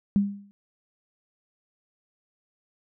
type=tone with exponential decay; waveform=sine; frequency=200.9 Hz; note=G3; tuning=43 cents sharp; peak=-15 dBFS; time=0.16-0.51 s; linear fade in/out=0 ms; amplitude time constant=76 ms; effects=none